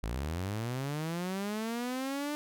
sawtooth linear sweep, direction up, 50.6 to 299.1 Hz, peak -29 dBFS, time 0.03-2.35 s, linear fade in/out 0 ms, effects none

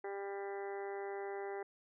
harmonic tone, 198.6 Hz, G3, 23 cents sharp, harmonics 2 / 3 / 4 / 5 / 6 / 7 / 8 / 9 / 10, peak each -41 / -52 / -46 / -57 / -59 / -58 / -56 / -58 / -54 dBFS, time 0.04-1.63 s, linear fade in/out 5 ms, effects none

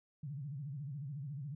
sine tone with vibrato, 141.1 Hz, C#3, 31 cents sharp, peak -40 dBFS, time 0.23-1.55 s, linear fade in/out 5 ms, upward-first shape sine, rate 14 Hz, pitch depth 170 cents each way, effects none

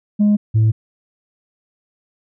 sine tone pair in turn, 207.7 / 110.03 Hz, G#3 / A2, 0 / 0 cents, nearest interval major seventh, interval 1100 cents, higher first, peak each -8 dBFS, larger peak neither, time 0.19-0.37 / 0.54-0.72 s, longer neither, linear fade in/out 20 ms, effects tanh soft clip ceiling -9 dBFS

